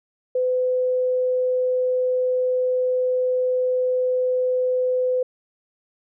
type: tone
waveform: sine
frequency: 506 Hz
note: B4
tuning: 42 cents sharp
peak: -18 dBFS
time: 0.35-5.23 s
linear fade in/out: 5 ms
effects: none